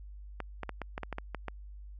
clicks, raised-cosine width 0.5 ms, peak -21 dBFS, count 10, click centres 0.403 / 0.633 / 0.693 / 0.817 / 0.979 / 1.033 / 1.127 / 1.184 / 1.347 / 1.483 s, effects added 50 Hz sine -44 dBFS peak until 1.99 s

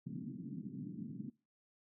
white band-pass noise, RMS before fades -45 dBFS, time 0.06-1.3 s, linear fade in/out 10 ms, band 130 to 280 Hz, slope 48 dB/octave, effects noise-tail reverb RT60 0.3 s tail -22 dB re dry

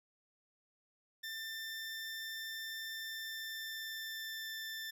20% pulse tone with pitch glide, 1787 to 1774.7 Hz, A6 to A6, +26 to +14 cents, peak -36 dBFS, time 1.23-4.91 s, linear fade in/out 10 ms, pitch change -12 cents, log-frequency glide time 2.92-4.56 s, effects none

